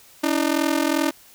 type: ring-modulated tone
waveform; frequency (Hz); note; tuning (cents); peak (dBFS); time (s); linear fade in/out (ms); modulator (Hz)
sawtooth; 302.5; D#4; -49; -12; 0.23-1.11; 10; 21.3
effects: white hiss -50 dBFS RMS until 1.34 s